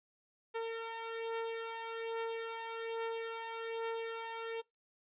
sawtooth beating tone pair, 454.9 / 456.1 Hz, A#4 / A#4, -42 / -38 cents, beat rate 1.2 Hz, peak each -35 / -39 dBFS, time 0.54-4.62 s, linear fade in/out 20 ms, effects noise-tail reverb RT60 0.2 s tail -24 dB re dry + resampled to 8000 Hz

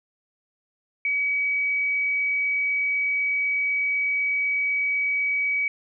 sine tone, 2272 Hz, C#7, 42 cents sharp, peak -21 dBFS, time 1.05-5.68 s, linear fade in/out 2 ms, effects none

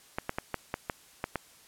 clicks, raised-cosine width 0.5 ms, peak -15 dBFS, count 8, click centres 0.185 / 0.294 / 0.385 / 0.543 / 0.741 / 0.898 / 1.241 / 1.357 s, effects white hiss -57 dBFS RMS until 1.67 s + low-pass 12000 Hz 12 dB/octave

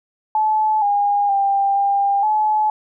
sine tone with pitch steps, 863 / 814 / 793 / 799 / 856 Hz, A5 / G#5 / G5 / G5 / A5, -34 / -35 / +20 / +33 / -48 cents, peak -14 dBFS, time 0.35-2.7 s, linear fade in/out 2 ms, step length 470 ms, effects none

